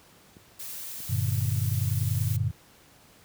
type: clicks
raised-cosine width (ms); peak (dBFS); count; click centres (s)
3; -36; 8; 0.368 / 1.003 / 1.284 / 1.453 / 1.564 / 1.657 / 1.722 / 2.031
type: noise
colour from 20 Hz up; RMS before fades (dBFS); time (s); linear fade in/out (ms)
blue; -38; 0.59-2.37; 10
type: chord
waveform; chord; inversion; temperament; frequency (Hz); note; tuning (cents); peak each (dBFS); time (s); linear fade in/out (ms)
sine; G minor; none; equal with one note detuned; 96.15 / 116.54 / 146.83; G2 / Bb2 / D3; -33 / 0 / 0; -27 / -27 / -31; 1.09-2.51; 10
effects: pink hiss -56 dBFS RMS until 3.24 s + high-pass 60 Hz 12 dB/octave